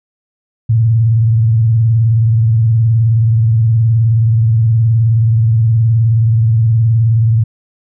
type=tone with vibrato; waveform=sine; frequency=113.1 Hz; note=A2; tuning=48 cents sharp; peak=-7 dBFS; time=0.69-7.44 s; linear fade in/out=10 ms; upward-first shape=triangle; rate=19 Hz; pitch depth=120 cents each way; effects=none